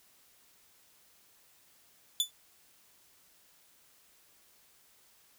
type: tone with exponential decay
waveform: sawtooth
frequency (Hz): 3484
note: A7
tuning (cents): -18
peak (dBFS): -19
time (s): 2.2-2.31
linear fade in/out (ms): 1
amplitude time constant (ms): 22
effects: white hiss -64 dBFS RMS until 5.38 s